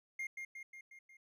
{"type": "tone with echo", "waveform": "triangle", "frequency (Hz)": 2122, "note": "C7", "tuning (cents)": 24, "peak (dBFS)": -36, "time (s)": [0.19, 0.27], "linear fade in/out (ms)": 5, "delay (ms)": 180, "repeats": 5, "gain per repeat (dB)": -4, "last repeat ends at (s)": 1.17, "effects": []}